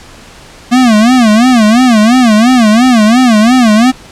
square tone with vibrato, 233.1 Hz, A#3, in tune, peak -4 dBFS, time 0.71-3.92 s, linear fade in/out 20 ms, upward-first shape sine, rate 2.9 Hz, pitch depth 180 cents each way, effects pink hiss -34 dBFS RMS until 4.11 s + low-pass 8000 Hz 12 dB/octave

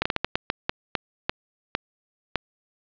slowing click train, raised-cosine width 0.3 ms, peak -6 dBFS, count 12, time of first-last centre 0.02-2.357 s, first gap 35 ms, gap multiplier 1.33, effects resampled to 11025 Hz + 7-bit

